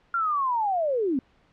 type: linear sweep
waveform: sine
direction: down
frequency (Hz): 1400 to 242.3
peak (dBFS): -22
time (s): 0.14-1.19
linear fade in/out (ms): 2
effects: pink hiss -62 dBFS RMS until 1.52 s + low-pass 3000 Hz 12 dB/octave